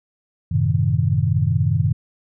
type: chord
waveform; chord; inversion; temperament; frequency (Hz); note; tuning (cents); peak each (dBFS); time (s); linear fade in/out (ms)
sine; F# diminished seventh; none; equal with one note detuned; 93.74 / 110 / 130.81 / 155.56; F#2 / A2 / C3 / Eb3; +23 / 0 / 0 / 0; -21; 0.51-1.93; 10
effects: none